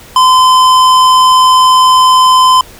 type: tone with hard clipping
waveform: sine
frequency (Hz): 1025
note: C6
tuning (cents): -36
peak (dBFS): -5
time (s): 0.16-2.61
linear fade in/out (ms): 2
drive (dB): 14
effects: pink hiss -35 dBFS RMS until 2.79 s